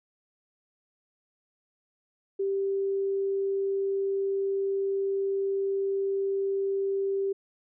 sine tone, 392 Hz, G4, in tune, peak -25 dBFS, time 2.39-7.33 s, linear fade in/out 10 ms, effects none

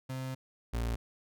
35% pulse tone pair in turn, 130.8 / 57.96 Hz, C3 / A#1, 0 / -9 cents, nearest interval octave + major second, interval 1409 cents, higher first, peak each -34 / -29 dBFS, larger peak second, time 0.09-0.35 / 0.73-0.96 s, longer first, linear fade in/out 10 ms, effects none

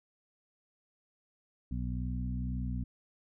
harmonic tone with a mistuned harmonic, 61.74 Hz, B1, in tune, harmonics 1 / 2 / 3 / 4, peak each -35 / -38 / -40 / -41 dBFS, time 1.71-2.84 s, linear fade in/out 5 ms, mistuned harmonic 1, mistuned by +20 cents, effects none

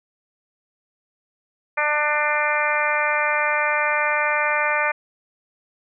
harmonic tone, 298.3 Hz, D4, 27 cents sharp, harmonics 2 / 3 / 4 / 5 / 6 / 7 / 8, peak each -26 / -26 / -26 / -26 / -26 / -26 / -26 dBFS, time 1.77-4.92 s, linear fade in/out 10 ms, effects none

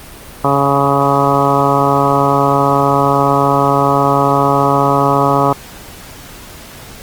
harmonic tone with a mistuned harmonic, 139.6 Hz, C#3, 13 cents sharp, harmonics 1 / 2 / 3 / 4 / 5 / 6 / 7 / 8 / 9, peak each -18 / -18 / -18 / -18 / -18 / -18 / -18 / -18 / -18 dBFS, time 0.44-5.53 s, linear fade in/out 5 ms, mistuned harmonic 7, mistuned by +19 cents, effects pink hiss -34 dBFS RMS until 7.02 s + Opus 32 kbps

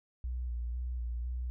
sine tone with vibrato, 60.4 Hz, B1, 38 cents flat, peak -33 dBFS, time 0.24-1.5 s, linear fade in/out 0 ms, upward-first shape square, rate 2 Hz, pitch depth 34 cents each way, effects none

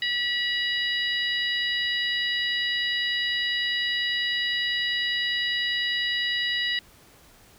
harmonic tone, 970 Hz, B5, 31 cents flat, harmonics 2 / 3 / 4 / 5, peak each -27 / -29 / -29 / -36 dBFS, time 0.02-6.79 s, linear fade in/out 2 ms, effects pink hiss -54 dBFS RMS until 7.58 s

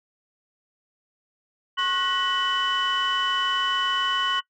sine tone cluster, 1088 / 1476 / 1911 / 2989 Hz, C#6 / F#6 / A#6 / F#7, -33 / -5 / +43 / +17 cents, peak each -25 / -28 / -31 / -24 dBFS, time 1.77-4.41 s, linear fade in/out 20 ms, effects noise-tail reverb RT60 0.1 s tail -20 dB re dry + tanh soft clip ceiling -16 dBFS

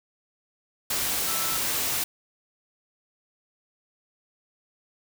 sine tone in noise, 1324 Hz, E6, 7 cents sharp, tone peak -35 dBFS, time 1.27-1.57 s, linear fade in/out 5 ms, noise white, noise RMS -27 dBFS, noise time 0.9-2.04 s, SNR -11 dB, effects none

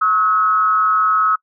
sine tone with frequency modulation, 1282 Hz, E6, 49 cents flat, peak -12 dBFS, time 0.01-1.36 s, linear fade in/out 10 ms, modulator 181 Hz, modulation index 0.47, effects noise-tail reverb RT60 0.1 s tail -25 dB re dry

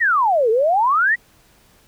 sine exponential two-way sweep, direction down then up, 1975.5 to 427.6 to 1975.5 Hz, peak -13 dBFS, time 0-1.16 s, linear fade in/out 20 ms, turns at 0.5 s, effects pink hiss -54 dBFS RMS until 1.87 s

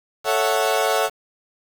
30% pulse chord, F# minor seventh, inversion first, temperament equal, 440 / 554.4 / 659.3 / 740 Hz, A4 / C#5 / E5 / F#5, 0 / 0 / 0 / 0 cents, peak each -21 dBFS, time 0.24-1.1 s, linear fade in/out 50 ms, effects 7-bit

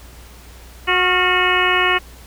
harmonic tone with a mistuned harmonic, 365 Hz, F#4, 24 cents flat, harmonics 1 / 2 / 3 / 4 / 5 / 6 / 7 / 8, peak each -22 / -24 / -20 / -23 / -20 / -22 / -22 / -22 dBFS, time 0.87-1.99 s, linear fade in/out 20 ms, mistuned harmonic 4, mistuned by -69 cents, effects added 60 Hz sine -39 dBFS peak until 2.26 s + pink hiss -44 dBFS RMS until 2.26 s

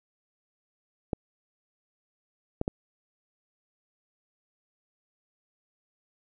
clicks, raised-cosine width 2 ms, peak -14 dBFS, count 3, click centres 1.132 / 2.614 / 2.679 s, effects none

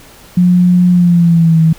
sine tone with pitch glide, 178.8 to 161.14 Hz, F3 to E3, +41 to -39 cents, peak -5 dBFS, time 0.37-1.73 s, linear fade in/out 5 ms, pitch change -180 cents, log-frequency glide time 0.91-1.61 s, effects pink hiss -39 dBFS RMS until 1.78 s

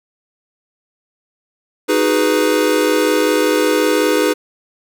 square chord, G# minor seventh, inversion second, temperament equal, 311.1 / 370 / 415.3 / 493.9 Hz, D#4 / F#4 / G#4 / B4, 0 / 0 / 0 / 0 cents, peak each -18 / -23 / -18 / -18 dBFS, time 1.88-4.34 s, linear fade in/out 20 ms, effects none

